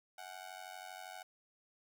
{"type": "tone with amplitude modulation", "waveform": "sawtooth", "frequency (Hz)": 744, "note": "F#5", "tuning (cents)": 9, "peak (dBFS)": -39, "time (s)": [0.18, 1.23], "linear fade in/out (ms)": 5, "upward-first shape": "sine", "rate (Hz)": 92.6, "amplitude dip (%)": 95, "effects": ["12-bit"]}